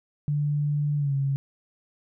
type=tone with pitch glide; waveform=sine; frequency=146.8 to 137.76 Hz; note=D3 to C#3; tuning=0 to -10 cents; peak=-22 dBFS; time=0.28-1.36 s; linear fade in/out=0 ms; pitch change=-110 cents; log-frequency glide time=0.97-1.14 s; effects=none